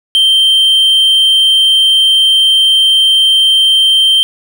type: tone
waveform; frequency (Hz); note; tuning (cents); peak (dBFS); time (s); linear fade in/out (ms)
triangle; 3136; G7; 0; -4; 0.15-4.23; 0
effects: none